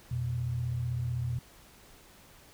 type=tone pair together; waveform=sine; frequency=86.62 / 122.5 Hz; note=F2 / B2; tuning=-14 / -14 cents; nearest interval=tritone; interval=600 cents; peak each=-37 / -30 dBFS; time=0.11-1.39 s; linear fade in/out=5 ms; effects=pink hiss -56 dBFS RMS until 2.53 s